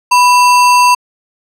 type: tone with sample-and-hold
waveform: sine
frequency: 987.8 Hz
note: B5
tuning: in tune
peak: -4 dBFS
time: 0.11-0.95 s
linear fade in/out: 10 ms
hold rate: 3675 Hz
effects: low-pass 10000 Hz 12 dB/octave